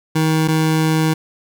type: tone pair in turn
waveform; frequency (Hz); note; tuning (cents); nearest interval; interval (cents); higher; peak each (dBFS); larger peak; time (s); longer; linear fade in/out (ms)
25% pulse; 158.2 / 158.2; D#3 / D#3; +29 / +29; unison; 0; neither; -10; neither; 0.15-0.48 / 0.48-1.14; second; 10
effects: none